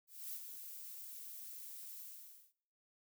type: noise with ADSR envelope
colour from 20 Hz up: violet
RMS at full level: -44 dBFS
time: 0.07-2.53 s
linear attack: 260 ms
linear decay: 64 ms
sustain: -6 dB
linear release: 530 ms
effects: noise-tail reverb RT60 0.7 s tail -23 dB re dry